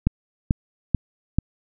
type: click train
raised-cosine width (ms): 5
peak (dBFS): -5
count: 4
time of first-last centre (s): 0.07-1.386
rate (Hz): 2.28
effects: none